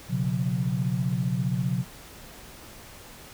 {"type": "chord", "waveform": "sine", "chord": "B suspended second", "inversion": "none", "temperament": "equal with one note detuned", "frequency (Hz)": [123.47, 138.59, 180.25], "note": ["B2", "C#3", "F#3"], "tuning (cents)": [0, 0, -45], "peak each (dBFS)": -28, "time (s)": [0.08, 1.85], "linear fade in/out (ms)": 50, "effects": ["pink hiss -46 dBFS RMS until 3.33 s"]}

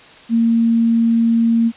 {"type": "tone", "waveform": "sine", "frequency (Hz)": 230, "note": "A#3", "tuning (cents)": -23, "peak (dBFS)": -11, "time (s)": [0.29, 1.72], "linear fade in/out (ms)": 50, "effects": ["white hiss -42 dBFS RMS until 1.76 s", "resampled to 8000 Hz"]}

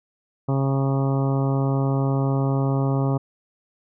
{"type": "harmonic tone with a mistuned harmonic", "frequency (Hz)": 136.1, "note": "C#3", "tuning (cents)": -31, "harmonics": [1, 2, 3, 4, 5, 6, 7, 8, 9], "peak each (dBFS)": [-20, -26, -30, -32, -34, -36, -37, -38, -39], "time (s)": [0.48, 3.18], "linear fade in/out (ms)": 10, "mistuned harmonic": 8, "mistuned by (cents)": 25, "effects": []}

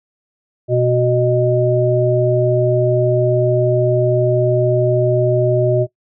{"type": "harmonic tone", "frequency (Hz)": 123.47, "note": "B2", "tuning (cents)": 0, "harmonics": [1, 3, 5], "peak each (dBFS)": [-16, -16, -16], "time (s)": [0.68, 5.87], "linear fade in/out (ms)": 50, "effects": ["noise-tail reverb RT60 0.1 s tail -19 dB re dry"]}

